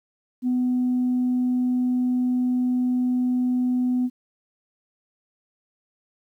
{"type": "tone", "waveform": "sine", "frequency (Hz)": 250, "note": "B3", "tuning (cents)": 21, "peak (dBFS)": -18, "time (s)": [0.42, 4.1], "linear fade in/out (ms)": 50, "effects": ["tanh soft clip ceiling -16 dBFS", "10-bit"]}